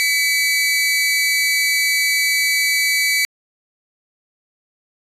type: tone pair together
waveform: sawtooth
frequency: 2006 / 2279 Hz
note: B6 / C#7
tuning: +26 / +47 cents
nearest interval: major second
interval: 221 cents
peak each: -17 / -13 dBFS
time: 0-3.25 s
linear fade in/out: 0 ms
effects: resampled to 32000 Hz